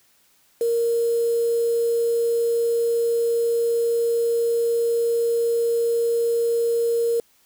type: tone with quantisation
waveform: sine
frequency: 466.2 Hz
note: A#4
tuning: in tune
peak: -18 dBFS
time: 0.61-7.2 s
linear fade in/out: 2 ms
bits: 6
effects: white hiss -60 dBFS RMS until 7.45 s